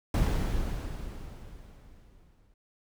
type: noise with exponential decay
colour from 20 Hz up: brown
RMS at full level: -23 dBFS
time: 0.14-2.54 s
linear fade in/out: 2 ms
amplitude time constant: 520 ms
effects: none